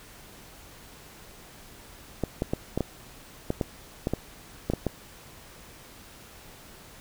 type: clicks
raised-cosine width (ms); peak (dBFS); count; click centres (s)
2; -12; 12; 2.237 / 2.421 / 2.535 / 2.776 / 2.807 / 3.504 / 3.612 / 4.071 / 4.136 / 4.7 / 4.736 / 4.867
effects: pink hiss -49 dBFS RMS until 7 s